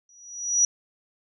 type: tone with exponential growth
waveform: sine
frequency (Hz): 5830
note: F#8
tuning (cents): -26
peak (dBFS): -14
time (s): 0.09-0.65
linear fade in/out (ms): 2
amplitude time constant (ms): 120
effects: none